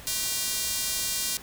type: tone with high-pass filter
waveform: square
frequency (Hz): 215.6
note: A3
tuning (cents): -35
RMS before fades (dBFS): -29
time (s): 0.07-1.37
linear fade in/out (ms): 0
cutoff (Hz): 5100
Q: 0.7
effects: pink hiss -45 dBFS RMS until 1.42 s